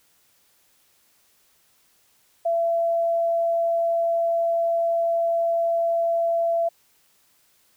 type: tone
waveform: sine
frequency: 673 Hz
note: E5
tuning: 36 cents sharp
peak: -19 dBFS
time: 2.45-6.69 s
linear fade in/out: 10 ms
effects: white hiss -62 dBFS RMS until 7.76 s